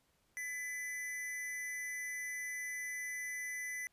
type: tone with amplitude modulation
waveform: square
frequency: 2000 Hz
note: B6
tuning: 21 cents sharp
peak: -38 dBFS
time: 0.37-3.87 s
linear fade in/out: 0 ms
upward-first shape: sine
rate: 295 Hz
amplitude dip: 40%
effects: pink hiss -75 dBFS RMS until 3.92 s + resampled to 32000 Hz